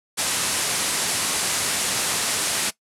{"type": "low-pass noise", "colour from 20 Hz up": "white", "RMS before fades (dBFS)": -24, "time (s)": [0.17, 2.71], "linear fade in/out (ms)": 20, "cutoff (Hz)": 11000, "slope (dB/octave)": 48, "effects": ["noise-tail reverb RT60 0.1 s tail -18 dB re dry", "high-pass 100 Hz 12 dB/octave"]}